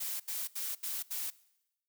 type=noise bursts; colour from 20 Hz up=blue; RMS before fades=-37 dBFS; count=5; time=0-1.304 s; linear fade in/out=10 ms; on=200 ms; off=76 ms; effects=noise-tail reverb RT60 0.9 s tail -21 dB re dry